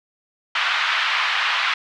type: band-pass noise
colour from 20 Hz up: pink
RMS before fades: -21 dBFS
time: 0.55-1.74 s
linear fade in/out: 5 ms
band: 1100 to 3600 Hz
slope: 24 dB/octave
effects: none